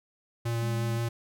square tone with vibrato, 116.54 Hz, A#2, in tune, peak -28 dBFS, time 0.45-1.09 s, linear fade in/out 10 ms, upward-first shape triangle, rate 5.7 Hz, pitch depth 12 cents each way
sine tone, 207.5 Hz, G#3, 1 cent flat, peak -37 dBFS, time 0.62-0.98 s, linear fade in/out 5 ms
effects none

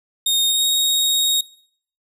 sawtooth tone with pitch glide, 3700 to 3754 Hz, A#7 to A#7, -14 to +11 cents, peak -13 dBFS, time 0.26-1.41 s, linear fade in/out 5 ms, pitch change +25 cents, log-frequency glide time 0.47-0.65 s, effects noise-tail reverb RT60 0.6 s tail -21 dB re dry

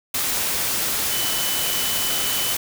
sine tone in noise, 3008 Hz, F#7, 28 cents sharp, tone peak -28 dBFS, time 1.11-2.53 s, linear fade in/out 5 ms, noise white, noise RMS -23 dBFS, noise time 0.14-2.57 s, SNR -8 dB, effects none

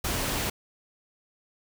pink noise, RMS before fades -29 dBFS, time 0.04-0.5 s, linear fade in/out 5 ms, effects none

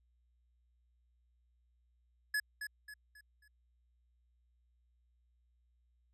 square tone with echo, 1700 Hz, G#6, 40 cents sharp, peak -32 dBFS, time 2.34-2.4 s, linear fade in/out 5 ms, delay 270 ms, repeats 4, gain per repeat -8 dB, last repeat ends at 3.48 s, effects added 60 Hz sine -70 dBFS peak until 6.13 s + resampled to 32000 Hz

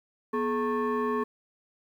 sine tone with frequency modulation, 425.6 Hz, G#4, 42 cents sharp, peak -24 dBFS, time 0.33-1.24 s, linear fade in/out 10 ms, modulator 669 Hz, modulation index 1.2, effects tanh soft clip ceiling -21 dBFS + 10-bit

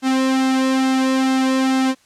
sawtooth tone with flanger, 262.9 Hz, C4, 8 cents sharp, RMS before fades -17 dBFS, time 0.02-1.95 s, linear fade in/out 50 ms, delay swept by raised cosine 1.7 to 2.47 ms, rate 2.3 Hz, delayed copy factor -0.75, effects white hiss -55 dBFS RMS until 2.05 s + low-pass 8000 Hz 12 dB/octave

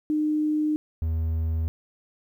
sine / triangle tone pair in turn, 304.5 / 80.65 Hz, D#4 / E2, -37 / -37 cents, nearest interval octave + major seventh, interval 2300 cents, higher first, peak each -21 dBFS, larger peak neither, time 0.1-0.76 / 1.02-1.68 s, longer neither, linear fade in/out 0 ms, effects 10-bit

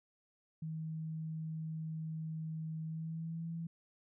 sine tone with pitch glide, 159 to 165.94 Hz, D#3 to E3, +38 to +12 cents, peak -38 dBFS, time 0.62-3.67 s, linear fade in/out 5 ms, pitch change +74 cents, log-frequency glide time 2.83-3.5 s, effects none

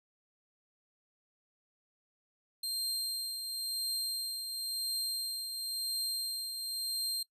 sawtooth tone with tremolo, 4179 Hz, C8, 3 cents flat, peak -29 dBFS, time 2.63-7.23 s, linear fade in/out 5 ms, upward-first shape triangle, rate 0.96 Hz, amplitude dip 50%, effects noise-tail reverb RT60 0.1 s tail -21 dB re dry + resampled to 32000 Hz

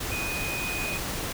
sine tone in noise, 2489 Hz, D#7, in tune, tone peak -31 dBFS, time 0.11-0.98 s, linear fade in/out 10 ms, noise pink, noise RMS -32 dBFS, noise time 0-1.33 s, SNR -2 dB, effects none

